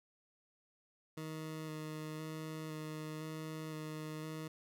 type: tone with vibrato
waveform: 20% pulse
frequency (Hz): 156.2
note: D#3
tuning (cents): +7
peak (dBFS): -37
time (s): 1.17-4.48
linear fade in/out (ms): 5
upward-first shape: square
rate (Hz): 0.98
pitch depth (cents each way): 12
effects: none

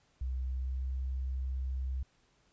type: tone with pitch glide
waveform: sine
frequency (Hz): 63.9 to 65.09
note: C2 to C2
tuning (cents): -40 to -8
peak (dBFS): -32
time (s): 0.21-2.03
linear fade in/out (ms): 5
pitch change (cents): +32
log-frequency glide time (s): 0.31-0.89
effects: pink hiss -70 dBFS RMS until 2.52 s + resampled to 16000 Hz

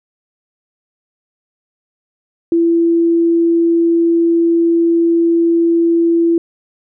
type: tone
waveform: sine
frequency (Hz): 335.8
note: E4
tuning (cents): +32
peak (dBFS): -9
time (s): 2.52-6.38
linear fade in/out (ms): 2
effects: none

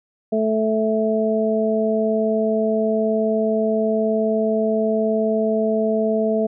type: harmonic tone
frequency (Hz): 219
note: A3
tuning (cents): -8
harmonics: 1 / 2 / 3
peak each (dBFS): -21 / -21 / -21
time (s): 0.32-6.47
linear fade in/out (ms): 10
effects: none

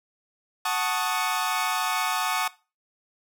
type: chord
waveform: sawtooth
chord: D# half-diminished seventh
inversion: first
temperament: equal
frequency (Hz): 740 / 880 / 1108.7 / 1244.5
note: F#5 / A5 / C#6 / D#6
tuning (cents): 0 / 0 / 0 / 0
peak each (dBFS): -26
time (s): 0.65-2.48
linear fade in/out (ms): 5
effects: noise-tail reverb RT60 0.3 s tail -19 dB re dry

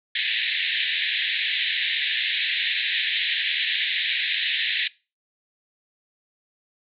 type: band-pass noise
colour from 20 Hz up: white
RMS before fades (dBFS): -25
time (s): 0.15-4.88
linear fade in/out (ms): 5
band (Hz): 1700 to 3900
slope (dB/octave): 96
effects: noise-tail reverb RT60 0.3 s tail -22 dB re dry

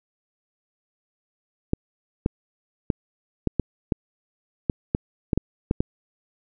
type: clicks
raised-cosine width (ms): 3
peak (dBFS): -7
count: 12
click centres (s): 1.734 / 2.261 / 2.902 / 3.473 / 3.597 / 3.922 / 4.698 / 4.949 / 5.332 / 5.376 / 5.711 / 5.805
effects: none

